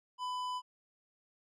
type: tone with tanh clipping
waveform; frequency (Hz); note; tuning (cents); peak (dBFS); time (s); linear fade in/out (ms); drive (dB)
sine; 1000; B5; +21; -37; 0.18-0.62; 50; 13
effects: none